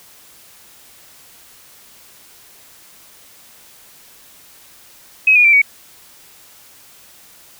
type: tone with pitch steps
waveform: sine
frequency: 2548 / 2444 / 2345 / 2249 Hz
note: D#7 / D#7 / D7 / C#7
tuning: +41 / -32 / -3 / +24 cents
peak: -7 dBFS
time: 5.27-5.618 s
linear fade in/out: 5 ms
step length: 87 ms
effects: white hiss -45 dBFS RMS until 7.59 s